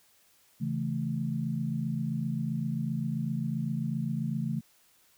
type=chord; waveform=sine; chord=A major; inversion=first; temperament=equal with one note detuned; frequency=137.16 / 164.81 / 220 Hz; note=C#3 / E3 / A3; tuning=-18 / 0 / 0 cents; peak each=-33 dBFS; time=0.6-4.61 s; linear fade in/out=20 ms; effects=white hiss -64 dBFS RMS until 5.17 s